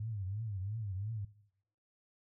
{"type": "tone with vibrato", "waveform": "sine", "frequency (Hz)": 102.6, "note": "G#2", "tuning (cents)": -21, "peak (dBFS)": -36, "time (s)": [0, 1.25], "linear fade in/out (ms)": 5, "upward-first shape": "triangle", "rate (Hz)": 2.9, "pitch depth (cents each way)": 210, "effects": ["noise-tail reverb RT60 0.7 s tail -18 dB re dry"]}